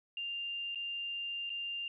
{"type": "tone with dropouts", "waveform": "sine", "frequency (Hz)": 2794, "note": "F7", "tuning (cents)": 0, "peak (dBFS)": -36, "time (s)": [0.17, 1.88], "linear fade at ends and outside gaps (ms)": 2, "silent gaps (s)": [[0.748, 0.756], [1.495, 1.501]], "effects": ["13-bit"]}